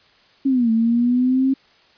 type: linear two-way sweep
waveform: sine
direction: down then up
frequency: 277.2 to 222.3 to 269.7 Hz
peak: -14 dBFS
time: 0.45-1.54 s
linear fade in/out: 10 ms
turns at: 0.71 s
effects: white hiss -54 dBFS RMS until 1.97 s + resampled to 11025 Hz